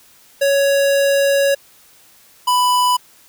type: tone pair in turn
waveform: square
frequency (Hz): 557 / 992.5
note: C#5 / B5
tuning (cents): +8 / +8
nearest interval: minor seventh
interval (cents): 1000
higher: second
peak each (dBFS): -13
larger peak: neither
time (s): 0.41-1.55 / 2.47-2.97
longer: first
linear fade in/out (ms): 10
effects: white hiss -49 dBFS RMS until 3.28 s